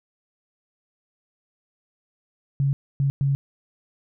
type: tone bursts at uneven times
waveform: sine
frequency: 138.59 Hz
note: C#3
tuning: in tune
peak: -18 dBFS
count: 3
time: 2.6-2.73 / 3-3.1 / 3.21-3.35 s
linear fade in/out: 0 ms
effects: none